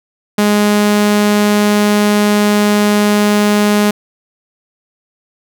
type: tone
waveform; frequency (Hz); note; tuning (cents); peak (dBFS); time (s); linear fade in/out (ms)
sawtooth; 207.7; G#3; 0; -5; 0.38-3.91; 5
effects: none